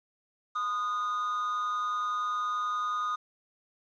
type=tone with amplitude modulation; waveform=triangle; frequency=1233 Hz; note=D#6; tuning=16 cents flat; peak=-24 dBFS; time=0.55-3.16 s; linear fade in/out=10 ms; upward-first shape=sine; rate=211 Hz; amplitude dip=55%; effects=resampled to 16000 Hz + 10-bit